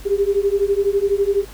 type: beating tone pair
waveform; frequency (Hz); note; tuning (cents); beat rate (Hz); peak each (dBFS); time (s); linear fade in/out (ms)
sine; 393.8 / 405.8; G4 / G#4; +8 / -40; 12; -18; 0.05-1.45; 20
effects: added 50 Hz sine -38 dBFS peak until 1.53 s + pink hiss -42 dBFS RMS until 1.53 s